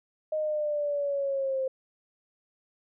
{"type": "linear sweep", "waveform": "sine", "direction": "down", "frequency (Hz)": [622.3, 523], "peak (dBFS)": -26, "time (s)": [0.32, 1.68], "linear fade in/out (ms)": 5, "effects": []}